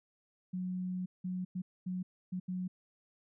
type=tone bursts at uneven times; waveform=sine; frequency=183 Hz; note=F#3; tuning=19 cents flat; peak=-34 dBFS; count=6; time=0.53-1.06 / 1.24-1.45 / 1.55-1.62 / 1.86-2.03 / 2.32-2.4 / 2.48-2.68 s; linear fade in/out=10 ms; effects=none